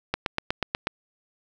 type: click train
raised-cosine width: 0.3 ms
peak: -8 dBFS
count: 7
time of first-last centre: 0.14-0.871 s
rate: 8.21 Hz
effects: 8-bit